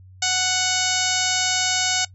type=harmonic tone; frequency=740 Hz; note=F#5; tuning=in tune; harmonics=1 / 2 / 3 / 4 / 5 / 6 / 7 / 8 / 9 / 10; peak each=-28 / -28 / -28 / -28 / -28 / -28 / -28 / -28 / -28 / -28 dBFS; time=0.22-2.05 s; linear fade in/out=5 ms; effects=noise-tail reverb RT60 0.1 s tail -21 dB re dry + added 93 Hz sine -43 dBFS peak until 2.14 s